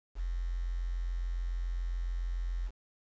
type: tone with quantisation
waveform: sine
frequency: 43.56 Hz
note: F1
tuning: 4 cents flat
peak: -31 dBFS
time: 0.15-2.71 s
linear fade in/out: 50 ms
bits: 9
effects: resampled to 16000 Hz